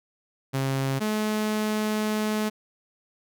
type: tone pair in turn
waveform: sawtooth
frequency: 134.9 / 214.1 Hz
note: C#3 / A3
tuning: -47 / -47 cents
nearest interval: minor sixth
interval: 800 cents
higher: second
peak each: -20 dBFS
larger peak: neither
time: 0.53-1 / 1-2.5 s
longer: second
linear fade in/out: 20 ms
effects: none